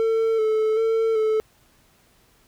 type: tone with vibrato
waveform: triangle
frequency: 442.4 Hz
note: A4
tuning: 9 cents sharp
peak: -16 dBFS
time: 0-1.4 s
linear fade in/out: 0 ms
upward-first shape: square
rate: 1.3 Hz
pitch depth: 26 cents each way
effects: pink hiss -59 dBFS RMS until 2.47 s